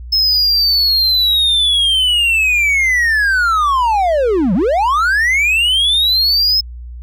triangle linear two-way sweep, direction down then up, 5210 to 164.81 to 5210 Hz, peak -9 dBFS, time 0.12-6.61 s, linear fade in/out 10 ms, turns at 4.54 s, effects added 60 Hz sine -27 dBFS peak until 7.02 s

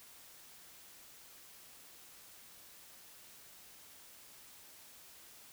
silence, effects white hiss -57 dBFS RMS until 5.52 s

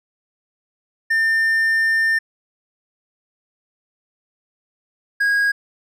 triangle tone pair in turn, 1800 / 1641.1 Hz, A6 / G#6, +39 / -21 cents, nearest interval major second, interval 160 cents, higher first, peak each -13 dBFS, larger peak neither, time 1.1-2.19 / 5.2-5.52 s, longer first, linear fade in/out 10 ms, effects none

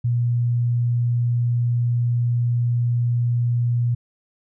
sine tone, 120 Hz, B2, 49 cents flat, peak -17 dBFS, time 0.04-3.95 s, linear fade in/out 10 ms, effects none

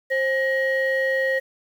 sine tone pair together, 529.7 / 1889 Hz, C5 / A#6, +21 / +22 cents, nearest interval octave + minor seventh, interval 2201 cents, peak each -20 / -21 dBFS, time 0.1-1.4 s, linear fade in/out 20 ms, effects tanh soft clip ceiling -15 dBFS + 8-bit

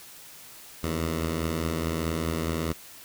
10% pulse beating tone pair, 76.9 / 81.7 Hz, D#2 / E2, -20 / -15 cents, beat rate 4.8 Hz, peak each -28 / -19 dBFS, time 0.83-2.73 s, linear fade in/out 10 ms, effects white hiss -47 dBFS RMS until 3.04 s

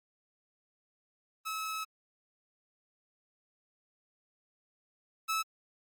sawtooth tone pair in turn, 1293 / 1302.7 Hz, E6 / E6, -34 / -21 cents, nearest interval unison, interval 13 cents, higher second, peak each -31 / -26 dBFS, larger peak second, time 1.45-1.85 / 5.28-5.43 s, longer first, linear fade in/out 20 ms, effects Opus 32 kbps

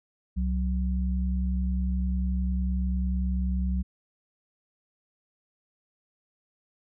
sine tone pair together, 65.41 / 185.01 Hz, C2 / F#3, 0 / 0 cents, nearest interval octave + tritone, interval 1800 cents, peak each -25 / -30 dBFS, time 0.36-3.83 s, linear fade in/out 20 ms, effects none

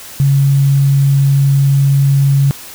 sine tone, 138.6 Hz, C#3, in tune, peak -7 dBFS, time 0.2-2.51 s, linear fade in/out 0 ms, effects white hiss -32 dBFS RMS until 2.74 s

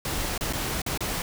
pink noise with dropouts, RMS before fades -29 dBFS, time 0.05-1.22 s, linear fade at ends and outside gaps 2 ms, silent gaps 0.378-0.409 / 0.527-0.533 / 0.818-0.863 / 0.976-1.006 s, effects none

